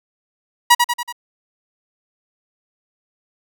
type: tone with echo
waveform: sawtooth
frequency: 962 Hz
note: B5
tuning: 46 cents flat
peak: -3 dBFS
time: 0.7-0.75 s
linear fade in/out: 10 ms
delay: 94 ms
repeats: 4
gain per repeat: -5 dB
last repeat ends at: 1.126 s
effects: none